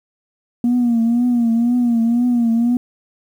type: tone with vibrato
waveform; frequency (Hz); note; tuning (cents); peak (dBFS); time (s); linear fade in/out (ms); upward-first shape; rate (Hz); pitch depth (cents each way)
sine; 237; A#3; +29; -11; 0.64-2.77; 2; triangle; 2; 79
effects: tanh soft clip ceiling -10 dBFS + 8-bit